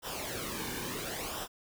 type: noise with flanger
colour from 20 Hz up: pink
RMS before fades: -38 dBFS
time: 0.02-1.48 s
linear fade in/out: 50 ms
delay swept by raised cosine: 0.45 to 1.55 ms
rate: 0.72 Hz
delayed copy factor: -0.65
effects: none